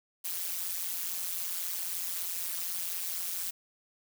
blue noise with amplitude modulation, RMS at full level -31 dBFS, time 0.24-3.51 s, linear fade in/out 10 ms, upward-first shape sine, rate 176 Hz, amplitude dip 95%, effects none

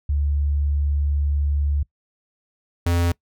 sine / square tone pair in turn, 72.1 / 86.09 Hz, D2 / F2, -31 / -24 cents, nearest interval minor third, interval 307 cents, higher second, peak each -18 dBFS, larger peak neither, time 0.09-1.83 / 2.86-3.12 s, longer first, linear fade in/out 5 ms, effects noise-tail reverb RT60 0.1 s tail -23 dB re dry

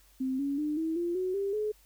sine tone with pitch steps, 261.6 / 280.4 / 300.5 / 322.1 / 345.2 / 370 / 396.5 / 425 Hz, C4 / C#4 / D4 / E4 / F4 / F#4 / G4 / G#4, 0 / +20 / +40 / -40 / -20 / 0 / +20 / +40 cents, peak -28 dBFS, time 0.2-1.72 s, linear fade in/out 10 ms, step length 190 ms, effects added 49 Hz sine -61 dBFS peak until 1.85 s + white hiss -63 dBFS RMS until 1.85 s

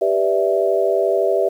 sine chord, E minor seventh, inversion first, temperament equal, 392 / 493.9 / 587.3 / 659.3 Hz, G4 / B4 / D5 / E5, 0 / 0 / 0 / 0 cents, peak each -19 / -22 / -21 / -19 dBFS, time 0.01-1.49 s, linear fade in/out 10 ms, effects 8-bit

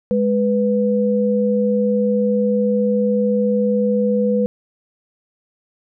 sine tone pair together, 207.7 / 493.9 Hz, G#3 / B4, 0 / 0 cents, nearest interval octave + minor third, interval 1500 cents, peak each -17 dBFS, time 0.11-4.46 s, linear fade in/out 0 ms, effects none

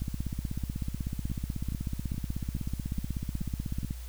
two click trains, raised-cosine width 5 ms, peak -23 / -20 dBFS, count 7 / 64, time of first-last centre 1.3-3.832 / 0.02-3.909 s, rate 2.37 / 16.2 Hz, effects added 60 Hz sine -38 dBFS peak until 4.08 s + white hiss -52 dBFS RMS until 4.08 s

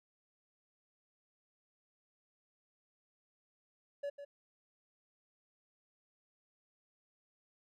triangle tone with echo, 569 Hz, C#5, 45 cents sharp, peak -34 dBFS, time 4.03-4.1 s, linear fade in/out 10 ms, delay 150 ms, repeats 1, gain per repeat -9 dB, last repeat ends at 4.25 s, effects none

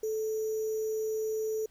sine tone with sample-and-hold, 436.3 Hz, A4, 15 cents flat, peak -29 dBFS, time 0.03-1.66 s, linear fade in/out 5 ms, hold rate 6300 Hz, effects pink hiss -65 dBFS RMS until 1.7 s

